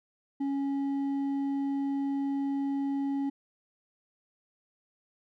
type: tone with hard clipping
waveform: sine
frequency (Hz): 277.2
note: C#4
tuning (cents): 0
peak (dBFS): -29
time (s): 0.4-3.3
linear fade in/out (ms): 10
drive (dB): 4
effects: none